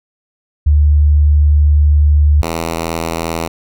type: tone pair in turn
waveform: sine / 5% pulse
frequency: 74 / 82.57 Hz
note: D2 / E2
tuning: +14 / +3 cents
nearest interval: major second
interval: 189 cents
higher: second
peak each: -6 dBFS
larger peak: neither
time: 0.66-2.42 / 2.42-3.48 s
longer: first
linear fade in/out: 10 ms
effects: none